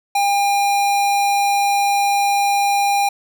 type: tone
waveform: square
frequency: 804 Hz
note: G5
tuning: 44 cents sharp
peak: -15 dBFS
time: 0.15-3.09 s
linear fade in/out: 5 ms
effects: none